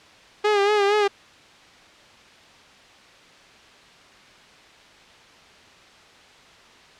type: tone with vibrato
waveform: sawtooth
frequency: 410.4 Hz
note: G#4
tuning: 21 cents flat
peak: -13 dBFS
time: 0.44-1.08 s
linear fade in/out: 10 ms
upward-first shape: sine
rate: 4.3 Hz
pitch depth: 59 cents each way
effects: white hiss -49 dBFS RMS until 6.99 s + low-pass 4000 Hz 12 dB/octave